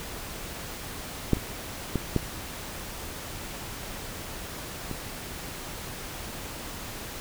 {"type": "clicks", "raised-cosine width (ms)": 3, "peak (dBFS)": [-7, -23, -12, -9, -19], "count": 5, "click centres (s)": [1.333, 1.37, 1.957, 2.163, 4.913], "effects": ["pink hiss -38 dBFS RMS until 7.2 s"]}